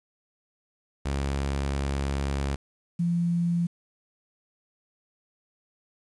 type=tone pair in turn; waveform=sawtooth / sine; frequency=69.3 / 171.63 Hz; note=C#2 / F3; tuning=0 / -30 cents; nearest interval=octave + major third; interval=1570 cents; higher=second; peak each=-22 dBFS; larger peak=neither; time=1.05-2.56 / 2.99-3.67 s; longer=first; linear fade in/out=10 ms; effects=resampled to 22050 Hz + 9-bit